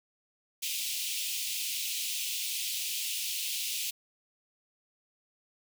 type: high-pass noise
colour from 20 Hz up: pink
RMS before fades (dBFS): -34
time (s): 0.62-3.91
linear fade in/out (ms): 10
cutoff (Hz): 2500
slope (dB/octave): 48
effects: none